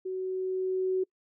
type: tone with level ramp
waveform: sine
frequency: 374.1 Hz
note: F#4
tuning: 19 cents sharp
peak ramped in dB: -31 to -24 dBFS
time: 0.05-1.04 s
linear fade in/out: 10 ms
effects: noise-tail reverb RT60 0.1 s tail -26 dB re dry